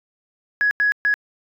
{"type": "tone bursts at uneven times", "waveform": "sine", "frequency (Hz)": 1674, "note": "G#6", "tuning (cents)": 13, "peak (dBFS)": -14, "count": 3, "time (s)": [[0.61, 0.71], [0.8, 0.92], [1.05, 1.14]], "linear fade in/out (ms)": 0, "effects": ["tanh soft clip ceiling -10 dBFS"]}